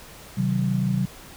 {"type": "chord", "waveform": "sine", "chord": "C diminished", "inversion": "none", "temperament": "just", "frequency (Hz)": [130.81, 156.98, 188.37], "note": ["C3", "Eb3", "Gb3"], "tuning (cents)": [0, 16, 31], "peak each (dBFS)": [-24, -29, -23], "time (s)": [0.37, 1.06], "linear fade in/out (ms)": 10, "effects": ["pink hiss -44 dBFS RMS until 1.36 s"]}